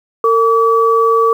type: tone pair together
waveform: sine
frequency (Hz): 454.5 / 1146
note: A#4 / D6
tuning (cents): -44 / -43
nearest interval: octave + major third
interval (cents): 1601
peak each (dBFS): -11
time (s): 0.24-1.33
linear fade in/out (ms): 2
effects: 7-bit